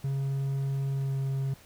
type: tone with pitch glide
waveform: triangle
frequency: 136.9 to 135.48 Hz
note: C#3 to C#3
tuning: -21 to -39 cents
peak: -25 dBFS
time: 0.04-1.54 s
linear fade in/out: 5 ms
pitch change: -18 cents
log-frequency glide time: 0.91-1.19 s
effects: pink hiss -55 dBFS RMS until 1.65 s